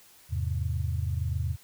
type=chord; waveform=sine; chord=E augmented; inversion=none; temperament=equal; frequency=82.41 / 103.83 / 130.81 Hz; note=E2 / G#2 / B#2; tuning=0 / 0 / 0 cents; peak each=-29 / -32 / -33 dBFS; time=0.29-1.57 s; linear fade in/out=50 ms; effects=white hiss -56 dBFS RMS until 1.63 s